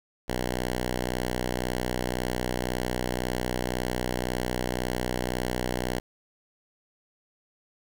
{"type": "tone", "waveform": "5% pulse", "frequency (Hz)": 61.9, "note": "B1", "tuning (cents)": 5, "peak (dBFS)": -16, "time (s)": [0.28, 6], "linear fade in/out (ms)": 10, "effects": []}